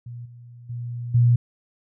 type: tone with level steps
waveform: sine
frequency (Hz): 120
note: B2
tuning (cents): -49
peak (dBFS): -33 / -41 / -28 / -13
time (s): 0.06-1.36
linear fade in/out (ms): 5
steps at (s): 0.25 / 0.69 / 1.14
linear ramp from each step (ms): 10
effects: none